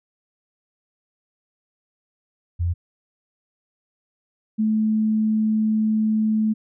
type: tone pair in turn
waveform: sine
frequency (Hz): 86.4 / 217.1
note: F2 / A3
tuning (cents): -18 / -23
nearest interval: octave + major third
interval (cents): 1595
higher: second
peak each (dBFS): -19 / -17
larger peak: second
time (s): 2.59-2.74 / 4.58-6.54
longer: second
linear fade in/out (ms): 20
effects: none